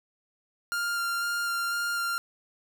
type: tone with vibrato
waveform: 45% pulse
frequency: 1396 Hz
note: F6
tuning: 1 cent flat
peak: -27 dBFS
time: 0.72-2.18 s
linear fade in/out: 0 ms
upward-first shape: square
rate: 2 Hz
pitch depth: 9 cents each way
effects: none